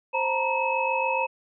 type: tone cluster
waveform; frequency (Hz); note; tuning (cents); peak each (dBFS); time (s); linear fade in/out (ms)
sine; 526 / 907 / 954 / 2582; C5 / A#5 / A#5 / E7; +9 / -48 / +40 / -37; -28; 0.13-1.27; 20
effects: none